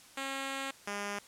5% pulse tone pair in turn, 271.2 / 203.2 Hz, C#4 / G#3, -38 / -38 cents, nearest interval perfect fourth, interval 500 cents, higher first, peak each -24 dBFS, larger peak neither, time 0.17-0.71 / 0.87-1.19 s, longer first, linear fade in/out 5 ms, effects white hiss -56 dBFS RMS until 1.27 s + low-pass 10000 Hz 12 dB/octave

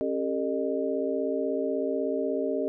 sine tone cluster, 271.7 / 393.1 / 449.4 / 610 Hz, C#4 / G4 / A4 / D#5, -35 / +5 / +37 / -34 cents, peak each -31 dBFS, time 0.01-2.68 s, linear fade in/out 0 ms, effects none

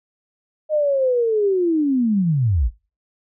sine linear sweep, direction down, 622.3 to 43.64 Hz, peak -15 dBFS, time 0.69-2.71 s, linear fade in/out 50 ms, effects noise-tail reverb RT60 0.3 s tail -20 dB re dry

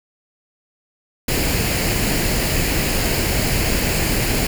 pink noise with comb filter, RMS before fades -19 dBFS, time 1.28-4.47 s, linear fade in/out 5 ms, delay 0.42 ms, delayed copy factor +0.5, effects none

